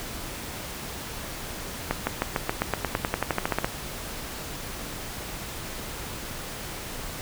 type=accelerating click train; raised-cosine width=0.5 ms; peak=-8 dBFS; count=18; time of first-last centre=1.91-3.645 s; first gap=160 ms; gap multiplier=0.94; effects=pink hiss -36 dBFS RMS until 7.21 s